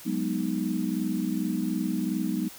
sine chord, G# minor seventh, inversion third, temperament equal, 185 / 207.7 / 246.9 / 311.1 Hz, F#3 / G#3 / B3 / D#4, 0 / 0 / 0 / 0 cents, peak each -31 dBFS, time 0.05-2.49 s, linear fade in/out 20 ms, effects white hiss -46 dBFS RMS until 2.58 s

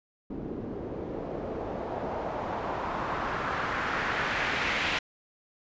white noise with low-pass filter sweep, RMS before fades -32 dBFS, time 0.3-4.99 s, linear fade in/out 5 ms, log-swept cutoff 320 to 2500 Hz, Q 1.6, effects resampled to 16000 Hz

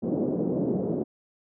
pink band-pass noise, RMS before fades -27 dBFS, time 0.02-1.04 s, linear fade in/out 20 ms, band 170 to 480 Hz, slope 24 dB/octave, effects none

